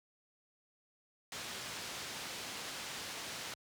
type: low-pass noise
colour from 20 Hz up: white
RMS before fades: -44 dBFS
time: 1.32-3.54 s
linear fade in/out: 2 ms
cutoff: 5500 Hz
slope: 12 dB/octave
effects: high-pass 80 Hz 12 dB/octave